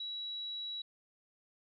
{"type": "tone", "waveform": "sine", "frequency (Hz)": 3900, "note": "B7", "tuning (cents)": -23, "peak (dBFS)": -38, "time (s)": [0, 0.82], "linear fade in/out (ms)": 5, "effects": []}